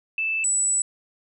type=tone pair in turn; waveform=sine; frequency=2637 / 7902 Hz; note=E7 / B8; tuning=0 / 0 cents; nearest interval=octave + perfect fifth; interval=1900 cents; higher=second; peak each=-22 / -19 dBFS; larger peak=second; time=0.18-0.44 / 0.44-0.82 s; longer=second; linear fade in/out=2 ms; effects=none